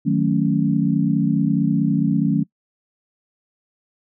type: chord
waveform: sine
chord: D# half-diminished seventh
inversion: none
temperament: equal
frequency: 155.56 / 185 / 220 / 277.2 Hz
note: D#3 / F#3 / A3 / C#4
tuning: 0 / 0 / 0 / 0 cents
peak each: -21 dBFS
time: 0.05-2.44 s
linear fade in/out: 20 ms
effects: noise-tail reverb RT60 0.1 s tail -24 dB re dry